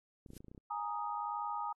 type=noise with exponential growth; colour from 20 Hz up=blue; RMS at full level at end=-50 dBFS; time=0.26-0.38 s; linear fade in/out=1 ms; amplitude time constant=24 ms
type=clicks; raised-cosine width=3 ms; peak=-39 dBFS; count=10; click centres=0.262 / 0.304 / 0.334 / 0.367 / 0.405 / 0.445 / 0.483 / 0.515 / 0.548 / 0.578 s
type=chord; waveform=sine; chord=Ab suspended second; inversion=none; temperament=equal; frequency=830.6 / 932.3 / 1244.5 Hz; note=Ab5 / Bb5 / Eb6; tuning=0 / 0 / 0 cents; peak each=-40 dBFS; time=0.7-1.73 s; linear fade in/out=10 ms
effects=AAC 32 kbps